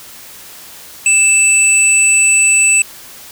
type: tone pair together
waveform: sine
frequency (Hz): 2637 / 7936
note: E7 / B8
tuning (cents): 0 / +7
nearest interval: octave + perfect fifth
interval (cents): 1907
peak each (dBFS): -10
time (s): 1.06-2.82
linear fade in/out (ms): 2
effects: white hiss -35 dBFS RMS until 3.31 s